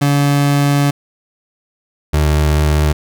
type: tone pair in turn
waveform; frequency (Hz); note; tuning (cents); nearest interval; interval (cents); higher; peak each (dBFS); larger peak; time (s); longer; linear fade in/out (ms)
30% pulse; 142.7 / 75.41; D3 / D2; -49 / +46; major seventh; 1105; first; -8; neither; 0.01-0.91 / 2.13-2.93; first; 10
effects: none